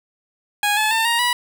15% pulse tone with pitch steps, 826 / 861.1 / 897.6 / 935.8 / 975.5 Hz, G#5 / A5 / A5 / A#5 / B5, -10 / -38 / +34 / +6 / -22 cents, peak -10 dBFS, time 0.63-1.33 s, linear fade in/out 2 ms, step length 140 ms, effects none

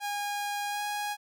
sawtooth tone with pitch glide, 818 to 827 Hz, G#5 to G#5, -26 to -8 cents, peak -27 dBFS, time 0-1.17 s, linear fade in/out 50 ms, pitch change +18 cents, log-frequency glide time 0.69-0.81 s, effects none

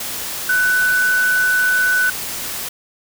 sine tone in noise, 1495 Hz, F#6, 17 cents sharp, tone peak -13 dBFS, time 0.49-2.1 s, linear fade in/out 5 ms, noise white, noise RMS -26 dBFS, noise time 0-2.69 s, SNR +10 dB, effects none

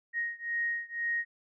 sine beating tone pair, 1871 / 1873 Hz, A#6 / A#6, +6 / +8 cents, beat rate 2 Hz, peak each -33 / -34 dBFS, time 0.13-1.25 s, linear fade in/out 50 ms, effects none

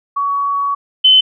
sine tone pair in turn, 1126 / 3047 Hz, C#6 / G7, +27 / -50 cents, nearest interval octave + perfect fourth, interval 1723 cents, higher second, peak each -14 / -5 dBFS, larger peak second, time 0.16-0.75 / 1.04-1.21 s, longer first, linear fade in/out 10 ms, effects none

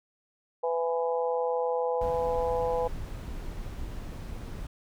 harmonic tone, 166.5 Hz, E3, 18 cents sharp, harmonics 3 / 4 / 5 / 6, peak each -27 / -36 / -32 / -38 dBFS, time 0.63-2.88 s, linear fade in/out 10 ms
brown noise, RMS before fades -37 dBFS, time 2.01-4.67 s, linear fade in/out 5 ms
effects none

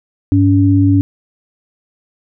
sine tone pair together, 100.01 / 283.1 Hz, G2 / C#4, +35 / +37 cents, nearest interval octave + tritone, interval 1802 cents, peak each -10 dBFS, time 0.32-1.01 s, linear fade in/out 0 ms, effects none

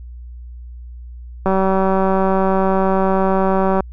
click train, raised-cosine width 1 ms, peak -4 dBFS, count 449, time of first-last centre 1.46-3.806 s, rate 191 Hz, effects added 60 Hz sine -31 dBFS peak until 3.92 s

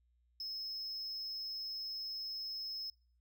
triangle tone with amplitude modulation, 5180 Hz, E8, 31 cents flat, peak -37 dBFS, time 0.4-2.9 s, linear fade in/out 2 ms, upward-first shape sine, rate 280 Hz, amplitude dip 30%, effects noise-tail reverb RT60 0.4 s tail -25 dB re dry + added 60 Hz sine -70 dBFS peak until 3.2 s

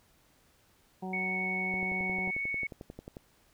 harmonic tone, 186.7 Hz, F#3, 16 cents sharp, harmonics 1 / 2 / 3 / 4 / 5, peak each -37 / -42 / -51 / -41 / -48 dBFS, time 1.02-2.31 s, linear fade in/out 10 ms
sine tone with vibrato, 2217 Hz, C#7, in tune, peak -31 dBFS, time 1.13-2.67 s, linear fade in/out 5 ms, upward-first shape triangle, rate 11 Hz, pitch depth 8 cents each way
click train, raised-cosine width 2 ms, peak -29 dBFS, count 17, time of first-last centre 1.74-3.169 s, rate 11.2 Hz
effects pink hiss -66 dBFS RMS until 3.53 s

